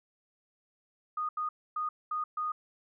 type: tone bursts at uneven times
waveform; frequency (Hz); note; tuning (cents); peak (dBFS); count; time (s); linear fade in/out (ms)
sine; 1235; D#6; -13; -30; 5; 1.17-1.29 / 1.37-1.49 / 1.76-1.89 / 2.11-2.24 / 2.37-2.52; 5
effects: none